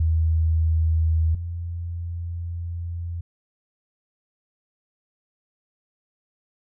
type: tone pair in turn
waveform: sine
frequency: 80.6 / 85.41 Hz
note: E2 / F2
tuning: -38 / -38 cents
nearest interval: minor second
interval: 100 cents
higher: second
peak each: -17 / -27 dBFS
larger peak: first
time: 0-1.35 / 1.35-3.21 s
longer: second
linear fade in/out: 5 ms
effects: none